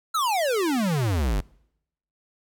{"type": "exponential sweep", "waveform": "square", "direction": "down", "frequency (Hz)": [1376, 43.65], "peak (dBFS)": -22, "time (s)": [0.14, 1.41], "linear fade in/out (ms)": 10, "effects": ["noise-tail reverb RT60 0.8 s tail -25 dB re dry"]}